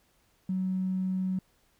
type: tone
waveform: triangle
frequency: 186.9 Hz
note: F#3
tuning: 18 cents sharp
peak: -23 dBFS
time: 0.49-1.39 s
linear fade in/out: 5 ms
effects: tanh soft clip ceiling -25 dBFS + pink hiss -68 dBFS RMS until 1.79 s